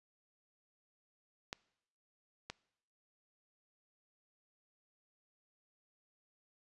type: clicks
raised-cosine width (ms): 0.2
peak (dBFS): -22 / -24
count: 2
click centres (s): 1.529 / 2.5
effects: noise-tail reverb RT60 0.8 s tail -23 dB re dry + resampled to 24000 Hz